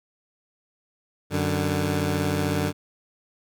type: tone pair together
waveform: 15% pulse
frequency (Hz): 93.36 / 148.2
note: F#2 / D3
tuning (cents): +16 / +16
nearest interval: minor sixth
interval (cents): 800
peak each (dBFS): -19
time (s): 1.3-2.73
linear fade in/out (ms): 50
effects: none